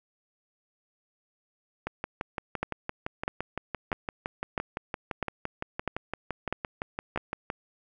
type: two click trains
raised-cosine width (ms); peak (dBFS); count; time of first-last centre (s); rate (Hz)
0.5; -16 / -13; 34 / 8; 1.87-7.501 / 2.63-7.175; 5.86 / 1.54
effects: none